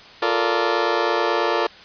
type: chord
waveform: 20% pulse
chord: Bb major seventh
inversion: second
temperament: just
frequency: 349.6 / 437 / 466.2 / 582.7 Hz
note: F4 / A4 / Bb4 / D5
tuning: +2 / -12 / 0 / -14 cents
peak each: -19 dBFS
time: 0.22-1.67 s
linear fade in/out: 5 ms
effects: white hiss -43 dBFS RMS until 1.84 s + resampled to 11025 Hz